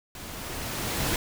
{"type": "noise with level ramp", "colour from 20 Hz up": "pink", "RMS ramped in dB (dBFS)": [-41, -26], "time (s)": [0.15, 1.16], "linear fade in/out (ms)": 2, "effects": []}